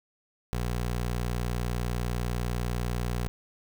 20% pulse tone, 60 Hz, B1, 49 cents flat, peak -23 dBFS, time 0.53-3.28 s, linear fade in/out 0 ms, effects 9-bit

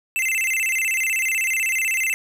square tone with vibrato, 2349 Hz, D7, in tune, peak -20 dBFS, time 0.16-2.14 s, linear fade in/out 0 ms, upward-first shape square, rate 16 Hz, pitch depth 210 cents each way, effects none

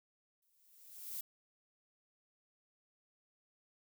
violet noise with exponential growth, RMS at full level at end -40 dBFS, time 0.42-1.21 s, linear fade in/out 5 ms, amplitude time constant 170 ms, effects none

